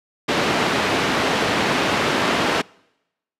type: band-pass noise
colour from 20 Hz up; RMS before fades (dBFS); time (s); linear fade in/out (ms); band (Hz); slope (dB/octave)
pink; -20; 0.28-2.62; 10; 220 to 3500; 12
effects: noise-tail reverb RT60 0.9 s tail -26 dB re dry + resampled to 32000 Hz